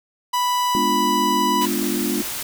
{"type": "tone", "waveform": "45% pulse", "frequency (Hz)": 987.8, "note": "B5", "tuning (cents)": 0, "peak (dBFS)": -18, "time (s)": [0.33, 1.66], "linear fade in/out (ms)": 10}
{"type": "chord", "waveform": "sine", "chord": "G# diminished seventh", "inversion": "none", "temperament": "equal", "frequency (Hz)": [207.7, 246.9, 293.7, 349.2], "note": ["G#3", "B3", "D4", "F4"], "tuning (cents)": [0, 0, 0, 0], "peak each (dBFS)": -26, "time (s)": [0.75, 2.22], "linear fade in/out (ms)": 0}
{"type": "noise", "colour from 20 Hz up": "white", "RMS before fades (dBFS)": -28, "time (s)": [1.61, 2.43], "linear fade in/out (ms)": 5}
{"effects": []}